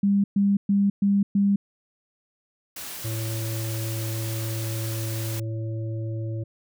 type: tone bursts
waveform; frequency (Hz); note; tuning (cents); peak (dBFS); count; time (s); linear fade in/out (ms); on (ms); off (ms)
sine; 200; G3; +35; -17; 5; 0.03-1.56; 5; 210; 120
type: noise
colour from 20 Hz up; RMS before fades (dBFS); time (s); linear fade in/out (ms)
white; -36; 2.76-5.4; 5
type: harmonic tone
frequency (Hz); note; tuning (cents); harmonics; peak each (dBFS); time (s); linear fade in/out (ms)
111.6; A2; +25; 1 / 3 / 5; -27 / -37 / -41; 3.04-6.44; 10
effects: none